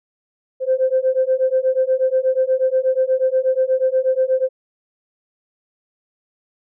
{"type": "beating tone pair", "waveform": "sine", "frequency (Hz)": [516, 524.3], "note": ["C5", "C5"], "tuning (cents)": [-24, 3], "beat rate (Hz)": 8.3, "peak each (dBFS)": -17, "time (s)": [0.6, 4.49], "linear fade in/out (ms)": 50, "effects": ["tanh soft clip ceiling -7 dBFS"]}